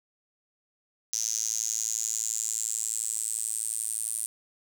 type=tone with high-pass filter sweep; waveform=sawtooth; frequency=111.4 Hz; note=A2; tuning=22 cents sharp; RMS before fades=-31 dBFS; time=1.13-4.26 s; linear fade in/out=0 ms; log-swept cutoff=6100 to 9200 Hz; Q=9.4; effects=none